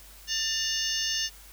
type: harmonic tone with a mistuned harmonic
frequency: 892 Hz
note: A5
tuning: 23 cents sharp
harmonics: 2 / 3 / 4 / 5 / 6 / 7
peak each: -36 / -33 / -36 / -36 / -31 / -33 dBFS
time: 0.27-1.3 s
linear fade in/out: 50 ms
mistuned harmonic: 3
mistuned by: +110 cents
effects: added 50 Hz sine -51 dBFS peak until 1.52 s + white hiss -51 dBFS RMS until 1.52 s